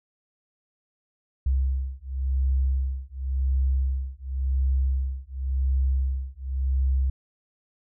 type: beating tone pair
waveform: sine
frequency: 65.7 / 66.62 Hz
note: C2 / C2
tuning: +8 / +32 cents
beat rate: 0.92 Hz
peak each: -25 dBFS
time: 1.46-7.1 s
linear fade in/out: 5 ms
effects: none